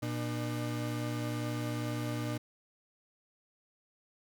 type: tone pair together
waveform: 35% pulse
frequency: 119.4 / 300.9 Hz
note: A#2 / D4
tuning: +42 / +42 cents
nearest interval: octave + major third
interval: 1600 cents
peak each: -33 / -36 dBFS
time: 0.02-2.38 s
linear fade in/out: 10 ms
effects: none